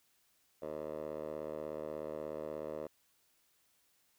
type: tone with band-pass filter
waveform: 10% pulse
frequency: 76.6 Hz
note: D#2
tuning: 27 cents flat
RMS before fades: -42 dBFS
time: 0.62-2.87 s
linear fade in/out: 5 ms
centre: 580 Hz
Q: 3.8
effects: white hiss -73 dBFS RMS until 4.18 s